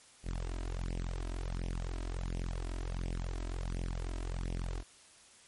sawtooth tone with flanger, 43.65 Hz, F1, in tune, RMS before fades -37 dBFS, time 0.23-4.84 s, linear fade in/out 50 ms, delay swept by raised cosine 0.34 to 3.14 ms, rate 1.4 Hz, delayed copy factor +0.95, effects white hiss -59 dBFS RMS until 5.47 s + MP3 48 kbps

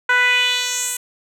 10% pulse tone with band-pass filter sweep, 495.2 Hz, B4, 5 cents sharp, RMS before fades -18 dBFS, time 0.09-0.97 s, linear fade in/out 5 ms, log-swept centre 1400 to 10000 Hz, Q 2.4, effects none

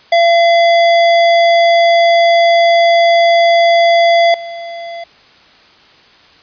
square tone with level steps, 680 Hz, F5, 46 cents flat, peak -7 / -24 dBFS, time 0.12-5.04 s, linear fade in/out 5 ms, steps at 4.34 s, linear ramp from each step 2 ms, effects white hiss -44 dBFS RMS until 6.42 s + resampled to 11025 Hz

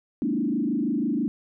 sine tone with frequency modulation, 261.6 Hz, C4, in tune, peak -22 dBFS, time 0.22-1.28 s, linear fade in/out 0 ms, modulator 26.1 Hz, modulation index 2.2, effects none

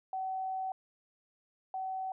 sine tone pair in turn, 758 / 758 Hz, F#5 / F#5, +42 / +42 cents, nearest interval unison, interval 0 cents, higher neither, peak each -33 / -34 dBFS, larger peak first, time 0.13-0.72 / 1.74-2.12 s, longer first, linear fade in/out 2 ms, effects none

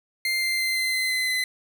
30% pulse tone with pitch steps, 2100 / 2088 / 2076 / 2064 / 2052 / 2040 / 2028 Hz, C7 / C7 / C7 / C7 / C7 / C7 / B6, +6 / -4 / -14 / -24 / -34 / -44 / +45 cents, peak -20 dBFS, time 0.25-1.44 s, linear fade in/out 2 ms, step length 170 ms, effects none

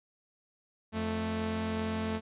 sawtooth tone pair together, 87.43 / 220 Hz, F2 / A3, +2 / 0 cents, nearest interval octave + major third, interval 1598 cents, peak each -33 / -28 dBFS, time 0.92-2.21 s, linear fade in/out 50 ms, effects resampled to 8000 Hz

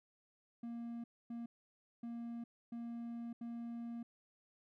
triangle tone bursts at uneven times, 234.3 Hz, A#3, 9 cents sharp, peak -40 dBFS, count 5, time 0.63-1.04 / 1.3-1.46 / 2.03-2.44 / 2.72-3.33 / 3.41-4.03 s, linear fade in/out 5 ms, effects none

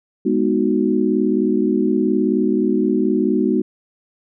sine chord, G# minor seventh, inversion none, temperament equal, 207.7 / 246.9 / 311.1 / 370 Hz, G#3 / B3 / D#4 / F#4, 0 / 0 / 0 / 0 cents, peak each -20 dBFS, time 0.25-3.62 s, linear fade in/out 10 ms, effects none

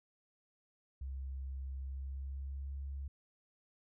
sine tone with pitch glide, 66.8 to 68.96 Hz, C2 to C#2, +36 to -8 cents, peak -39 dBFS, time 1.01-3.08 s, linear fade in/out 5 ms, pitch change +56 cents, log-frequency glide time 1.81-2.76 s, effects none

